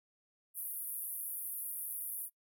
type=band-pass noise; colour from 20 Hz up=pink; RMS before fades=-41 dBFS; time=0.54-2.3 s; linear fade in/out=50 ms; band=9900 to 16000 Hz; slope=96 dB/octave; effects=noise-tail reverb RT60 0.1 s tail -22 dB re dry